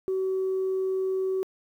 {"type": "tone", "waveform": "sine", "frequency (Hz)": 378.7, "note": "F#4", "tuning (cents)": 40, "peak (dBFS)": -23, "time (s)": [0.08, 1.43], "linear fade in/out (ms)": 0, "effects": ["tanh soft clip ceiling -21 dBFS", "10-bit"]}